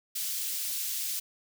white high-pass noise, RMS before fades -33 dBFS, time 0.15-1.2 s, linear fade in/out 10 ms, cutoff 3400 Hz, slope 12 dB/octave, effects none

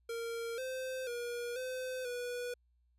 square tone with pitch steps, 462.9 / 518 / 478.6 / 512 / 488.6 Hz, A#4 / C5 / A#4 / C5 / B4, -12 / -17 / +46 / -38 / -19 cents, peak -38 dBFS, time 0.09-2.54 s, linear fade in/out 5 ms, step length 490 ms, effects added 60 Hz sine -69 dBFS peak until 2.98 s + resampled to 32000 Hz

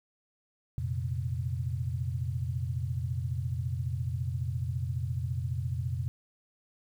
sine chord, F suspended fourth, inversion none, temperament just, 87.31 / 116.41 / 130.96 Hz, F2 / Bb2 / C3, 0 / -2 / +2 cents, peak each -34 dBFS, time 0.78-6.08 s, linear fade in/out 0 ms, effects 10-bit

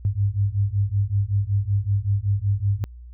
sine beating tone pair, 98 / 103.3 Hz, G2 / G#2, 0 / -9 cents, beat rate 5.3 Hz, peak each -22 dBFS, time 0.05-2.84 s, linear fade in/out 0 ms, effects added 60 Hz sine -38 dBFS peak until 3.13 s

